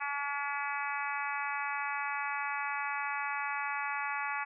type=harmonic tone; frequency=284.8 Hz; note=C#4; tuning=47 cents sharp; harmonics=3 / 4 / 5 / 6 / 7 / 8 / 9; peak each=-38 / -39 / -40 / -41 / -41 / -42 / -43 dBFS; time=0-4.45 s; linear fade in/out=20 ms; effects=none